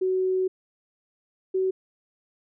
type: tone pair in turn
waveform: sine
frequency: 373.6 / 377.1 Hz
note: F#4 / F#4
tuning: +17 / +33 cents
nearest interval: unison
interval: 16 cents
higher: second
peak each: -21 dBFS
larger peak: neither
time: 0.01-0.48 / 1.54-1.71 s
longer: first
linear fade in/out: 10 ms
effects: none